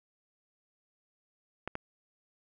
clicks, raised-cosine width 0.5 ms, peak -20 dBFS, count 2, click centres 1.676 / 1.754 s, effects none

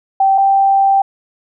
sine tone pair in turn, 777 / 783.8 Hz, G5 / G5, -16 / 0 cents, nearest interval unison, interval 16 cents, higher second, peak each -8 dBFS, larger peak neither, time 0.2-0.38 / 0.38-1.02 s, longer second, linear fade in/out 5 ms, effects none

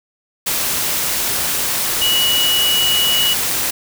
sine tone in noise, 2928 Hz, F#7, 19 cents flat, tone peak -14 dBFS, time 2.01-3.34 s, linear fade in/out 10 ms, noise white, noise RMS -19 dBFS, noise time 0.46-3.71 s, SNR +2 dB, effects none

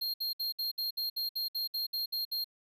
square tone bursts, 4219 Hz, C8, 14 cents sharp, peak -32 dBFS, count 13, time 0.01-2.444 s, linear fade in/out 10 ms, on 130 ms, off 62 ms, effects none

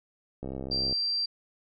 click train, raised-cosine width 2 ms, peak -23 dBFS, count 34, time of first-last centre 0.43-0.926 s, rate 66.5 Hz
sine tone, 4712 Hz, D8, 5 cents sharp, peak -26 dBFS, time 0.71-1.26 s, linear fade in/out 10 ms
effects none

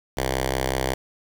5% pulse tone with notch filter, 65.41 Hz, C2, in tune, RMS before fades -25 dBFS, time 0.17-0.94 s, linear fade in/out 5 ms, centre 220 Hz, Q 1.2, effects 7-bit

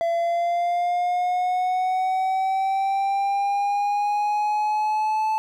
triangle linear sweep, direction up, 673 to 874 Hz, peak -18 dBFS, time 0.01-5.38 s, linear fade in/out 0 ms, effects none

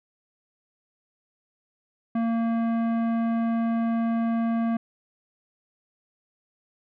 triangle tone with tanh clipping, 229.4 Hz, A#3, 28 cents flat, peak -24 dBFS, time 2.15-4.77 s, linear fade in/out 5 ms, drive 18 dB, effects none

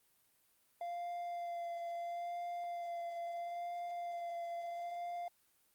triangle tone with vibrato, 692 Hz, F5, 16 cents flat, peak -37 dBFS, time 0.81-5.28 s, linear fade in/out 2 ms, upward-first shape sine, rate 0.75 Hz, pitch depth 16 cents each way, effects white hiss -73 dBFS RMS until 5.74 s + Opus 32 kbps

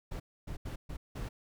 brown noise bursts at uneven times, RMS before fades -39 dBFS, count 5, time 0.11-0.2 / 0.47-0.57 / 0.65-0.76 / 0.89-0.97 / 1.15-1.29 s, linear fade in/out 10 ms, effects none

